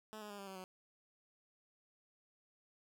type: tone with pitch steps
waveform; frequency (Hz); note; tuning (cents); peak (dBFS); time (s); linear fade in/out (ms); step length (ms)
10% pulse; 215.9 / 209.5 / 203.3 / 197.3 / 191.46 / 185.79; A3 / G#3 / G#3 / G3 / G3 / F#3; -33 / +15 / -37 / +11 / -41 / +7; -39; 0.13-0.64; 0; 85
effects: none